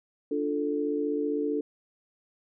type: chord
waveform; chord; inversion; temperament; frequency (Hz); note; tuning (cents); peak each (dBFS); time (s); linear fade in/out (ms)
sine; D minor; none; equal; 293.7 / 349.2 / 440; D4 / F4 / A4; 0 / 0 / 0; -29 / -35 / -29; 0.31-1.61; 5
effects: none